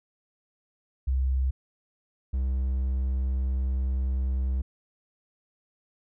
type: tone pair in turn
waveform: sine / triangle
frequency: 65.41 / 65.03 Hz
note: C2 / C2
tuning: 0 / -10 cents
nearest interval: unison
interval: 10 cents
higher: first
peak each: -22 dBFS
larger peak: neither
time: 1.07-1.51 / 2.33-4.62 s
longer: second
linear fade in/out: 10 ms
effects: none